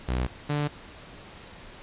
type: tone pair in turn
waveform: sawtooth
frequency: 62.6 / 146.92 Hz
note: B1 / D3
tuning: +24 / +1 cents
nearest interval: octave + minor third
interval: 1477 cents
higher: second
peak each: -21 dBFS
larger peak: neither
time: 0.08-0.27 / 0.49-0.68 s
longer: neither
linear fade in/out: 10 ms
effects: pink hiss -46 dBFS RMS until 1.82 s + resampled to 8000 Hz